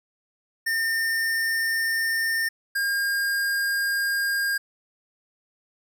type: tone pair in turn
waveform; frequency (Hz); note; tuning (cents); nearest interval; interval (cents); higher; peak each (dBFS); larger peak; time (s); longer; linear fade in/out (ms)
square; 1812 / 1613.9; A#6 / G6; -50 / +50; major second; 200; first; -23; neither; 0.66-2.49 / 2.75-4.58; neither; 10
effects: none